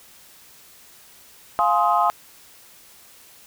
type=chord; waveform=sine; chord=F minor seventh; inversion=none; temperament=just; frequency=698.5 / 838.1 / 1047.7 / 1257.2 Hz; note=F5 / Ab5 / C6 / Eb6; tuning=0 / +16 / +2 / +18 cents; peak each=-21 dBFS; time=1.59-2.1 s; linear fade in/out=0 ms; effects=tanh soft clip ceiling -5 dBFS + white hiss -49 dBFS RMS until 3.46 s